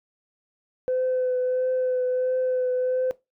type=tone with vibrato; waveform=sine; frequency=508 Hz; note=B4; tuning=49 cents sharp; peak=-20 dBFS; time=0.88-3.11 s; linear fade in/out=0 ms; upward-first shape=triangle; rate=1.5 Hz; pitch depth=19 cents each way; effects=noise-tail reverb RT60 0.2 s tail -19 dB re dry + tanh soft clip ceiling -18 dBFS